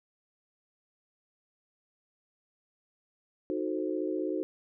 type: chord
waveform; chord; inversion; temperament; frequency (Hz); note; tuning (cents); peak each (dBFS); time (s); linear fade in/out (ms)
sine; D# diminished seventh; none; equal with one note detuned; 311.1 / 366.8 / 440 / 523.3; D#4 / F#4 / A4 / C5; 0 / -15 / 0 / 0; -33 / -33 / -38 / -38; 3.5-4.43; 0
effects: none